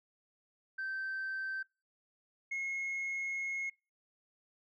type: tone pair in turn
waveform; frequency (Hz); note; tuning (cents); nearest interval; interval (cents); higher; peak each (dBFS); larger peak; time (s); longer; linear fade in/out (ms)
sine; 1553 / 2165; G6 / C#7; -17 / -41; tritone; 576; second; -34 / -32; second; 0.78-1.63 / 2.51-3.7; second; 10
effects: noise-tail reverb RT60 0.3 s tail -26 dB re dry + tanh soft clip ceiling -33 dBFS